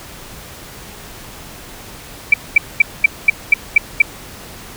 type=tone bursts; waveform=sine; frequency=2327 Hz; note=D7; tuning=17 cents flat; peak=-3 dBFS; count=8; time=2.32-4.02 s; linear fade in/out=5 ms; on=20 ms; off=220 ms; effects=pink hiss -35 dBFS RMS until 4.76 s